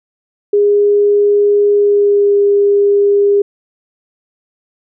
sine tone with pitch glide, 410 to 404.6 Hz, G#4 to G#4, -22 to -45 cents, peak -7 dBFS, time 0.53-3.42 s, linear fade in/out 5 ms, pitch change -23 cents, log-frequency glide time 1.73-2.38 s, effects none

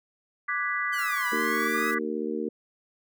sine chord, G# half-diminished seventh, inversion second, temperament equal, 1174.7 / 1480 / 1661.2 / 1975.5 Hz, D6 / F#6 / G#6 / B6, 0 / 0 / 0 / 0 cents, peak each -31 / -34 / -33 / -29 dBFS, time 0.48-1.99 s, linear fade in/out 10 ms
sawtooth exponential two-way sweep, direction down then up, 1568 to 973 to 1288 Hz, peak -30 dBFS, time 0.92-1.92 s, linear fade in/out 20 ms, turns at 1.28 s
blue noise, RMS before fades -43 dBFS, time 0.98-1.95 s, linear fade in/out 10 ms
harmonic tone, 76.7 Hz, D#2, 24 cents flat, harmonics 3 / 4 / 5 / 6, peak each -33 / -33 / -33 / -33 dBFS, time 1.32-2.49 s, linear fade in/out 5 ms
effects none

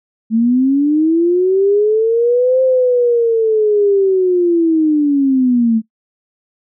sine linear two-way sweep, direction up then down, 218.4 to 523.3 to 218.4 Hz, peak -9 dBFS, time 0.3-5.82 s, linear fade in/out 50 ms, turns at 2.62 s, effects noise-tail reverb RT60 0.1 s tail -20 dB re dry

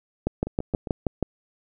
two click trains, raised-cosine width 2 ms, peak -18 / -9 dBFS, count 4 / 7, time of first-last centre 0.47-0.872 / 0.27-1.227 s, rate 7.46 / 6.27 Hz, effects none

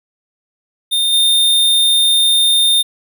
square tone with level steps, 3633 Hz, A#7, 45 cents flat, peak -13 / -10 dBFS, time 0.91-2.83 s, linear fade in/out 20 ms, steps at 1.12 s, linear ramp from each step 20 ms, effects none

